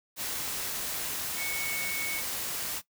sine tone in noise, 2217 Hz, C#7, in tune, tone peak -33 dBFS, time 1.36-2.23 s, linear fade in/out 50 ms, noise white, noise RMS -34 dBFS, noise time 0.16-2.82 s, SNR -2 dB, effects noise-tail reverb RT60 0.1 s tail -17 dB re dry

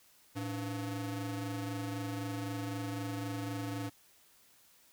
40% pulse ring-modulated tone, 199.3 Hz, G3, 29 cents sharp, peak -32 dBFS, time 0.35-3.9 s, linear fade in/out 20 ms, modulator 87.7 Hz, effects white hiss -64 dBFS RMS until 4.92 s

